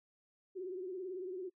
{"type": "tone with vibrato", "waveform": "sine", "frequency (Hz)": 369.9, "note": "F#4", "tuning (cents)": 0, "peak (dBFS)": -39, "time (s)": [0.55, 1.5], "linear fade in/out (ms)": 20, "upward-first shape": "triangle", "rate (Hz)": 18, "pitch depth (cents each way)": 98, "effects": ["noise-tail reverb RT60 0.1 s tail -25 dB re dry"]}